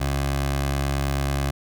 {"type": "tone with notch filter", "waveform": "15% pulse", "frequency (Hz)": 69.3, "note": "C#2", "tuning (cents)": 0, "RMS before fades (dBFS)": -24, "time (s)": [0, 1.51], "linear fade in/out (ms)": 10, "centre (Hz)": 230, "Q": 1.7, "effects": []}